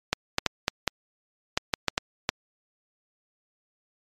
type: clicks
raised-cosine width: 0.2 ms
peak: -4 dBFS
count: 10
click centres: 0.13 / 0.384 / 0.463 / 0.681 / 0.877 / 1.575 / 1.738 / 1.883 / 1.979 / 2.291 s
effects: MP3 64 kbps